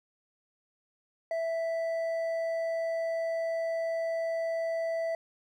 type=tone with hard clipping; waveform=triangle; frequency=659.3 Hz; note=E5; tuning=in tune; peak=-30 dBFS; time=1.31-5.15 s; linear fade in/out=2 ms; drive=8 dB; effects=none